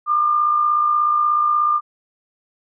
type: tone with amplitude modulation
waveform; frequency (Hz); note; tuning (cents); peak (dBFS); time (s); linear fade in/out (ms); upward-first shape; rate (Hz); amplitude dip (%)
sine; 1200; D6; +37; -12; 0.06-1.81; 50; sine; 56.6; 45
effects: none